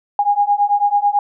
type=beating tone pair; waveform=sine; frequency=813 / 822.1 Hz; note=G#5 / G#5; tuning=-37 / -18 cents; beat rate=9.1 Hz; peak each=-16 / -15 dBFS; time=0.19-1.19 s; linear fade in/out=2 ms; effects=none